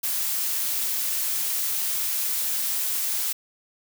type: noise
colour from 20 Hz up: blue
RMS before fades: -26 dBFS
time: 0.03-3.33 s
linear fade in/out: 10 ms
effects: none